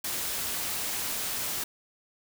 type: noise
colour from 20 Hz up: white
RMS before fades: -32 dBFS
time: 0.04-1.64 s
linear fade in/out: 5 ms
effects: none